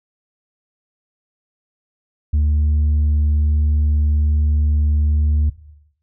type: tone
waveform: sine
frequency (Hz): 74.9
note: D2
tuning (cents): +35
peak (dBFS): -10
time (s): 2.33-5.5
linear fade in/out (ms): 10
effects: noise-tail reverb RT60 0.8 s tail -18 dB re dry + tanh soft clip ceiling -12 dBFS